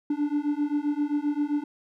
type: beating tone pair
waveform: triangle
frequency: 289.4 / 297 Hz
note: D4 / D4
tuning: -25 / +20 cents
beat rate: 7.6 Hz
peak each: -25 dBFS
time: 0.1-1.64 s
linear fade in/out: 5 ms
effects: none